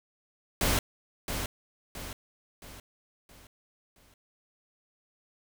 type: noise with echo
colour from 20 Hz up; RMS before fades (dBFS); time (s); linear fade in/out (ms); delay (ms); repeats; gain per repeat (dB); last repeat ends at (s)
pink; -26; 0.61-0.79; 2; 670; 5; -7; 4.14
effects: none